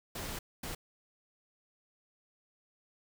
pink noise bursts at uneven times, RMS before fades -40 dBFS, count 2, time 0.15-0.39 / 0.63-0.75 s, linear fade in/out 5 ms, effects none

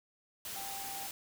sine tone in noise, 787 Hz, G5, 7 cents sharp, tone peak -44 dBFS, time 0.56-1.07 s, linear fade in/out 2 ms, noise white, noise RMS -42 dBFS, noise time 0.45-1.11 s, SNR -5 dB, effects none

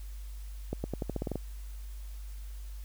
accelerating click train, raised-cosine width 2 ms, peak -19 dBFS, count 10, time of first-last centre 0.73-1.357 s, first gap 110 ms, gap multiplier 0.88, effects added 50 Hz sine -39 dBFS peak until 2.84 s + white hiss -58 dBFS RMS until 2.84 s

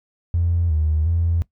triangle tone with pitch steps, 85.3 / 77.6 / 84.1 Hz, F2 / D#2 / E2, -40 / -4 / +35 cents, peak -13 dBFS, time 0.34-1.42 s, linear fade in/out 0 ms, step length 360 ms, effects noise-tail reverb RT60 0.1 s tail -20 dB re dry + tanh soft clip ceiling -13 dBFS

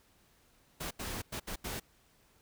pink noise bursts at uneven times, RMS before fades -39 dBFS, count 5, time 0.8-0.91 / 0.99-1.22 / 1.32-1.4 / 1.47-1.56 / 1.64-1.8 s, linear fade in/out 10 ms, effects pink hiss -67 dBFS RMS until 2.41 s

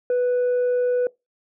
sine tone, 493.9 Hz, B4, in tune, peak -15 dBFS, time 0.1-1.07 s, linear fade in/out 2 ms, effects noise-tail reverb RT60 0.2 s tail -23 dB re dry + tanh soft clip ceiling -17 dBFS

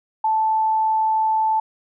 sine tone, 877 Hz, A5, 6 cents flat, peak -16 dBFS, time 0.24-1.6 s, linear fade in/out 5 ms, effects none

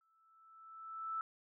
sine tone with exponential growth, 1318.5 Hz, E6, in tune, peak -35 dBFS, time 0.01-1.21 s, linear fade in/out 1 ms, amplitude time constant 260 ms, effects none

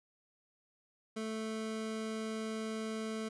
25% pulse tone, 220 Hz, A3, in tune, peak -33 dBFS, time 1.16-3.29 s, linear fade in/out 10 ms, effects resampled to 24000 Hz

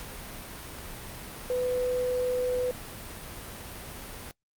sine tone in noise, 500 Hz, B4, 21 cents sharp, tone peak -25 dBFS, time 1.5-2.71 s, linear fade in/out 0 ms, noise pink, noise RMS -41 dBFS, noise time 0-4.31 s, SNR +13 dB, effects noise-tail reverb RT60 0.1 s tail -22 dB re dry + Opus 48 kbps

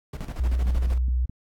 brown noise with tremolo, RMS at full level -31 dBFS, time 0.13-0.98 s, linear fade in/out 5 ms, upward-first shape square, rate 13 Hz, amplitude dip 70%
sine tone with pitch glide, 61.6 to 62.03 Hz, B1 to B1, -4 to +8 cents, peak -20 dBFS, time 0.39-1.26 s, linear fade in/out 10 ms, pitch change +12 cents, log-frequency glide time 0.56-1 s
click train, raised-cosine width 5 ms, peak -25 dBFS, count 4, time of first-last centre 0.66-1.296 s, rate 4.72 Hz
effects AAC 64 kbps

